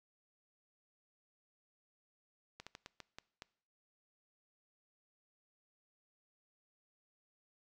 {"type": "slowing click train", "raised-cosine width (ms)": 0.2, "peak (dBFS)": -30, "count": 7, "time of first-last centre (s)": [2.6, 3.421], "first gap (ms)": 66, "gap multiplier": 1.29, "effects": ["noise-tail reverb RT60 0.6 s tail -22 dB re dry"]}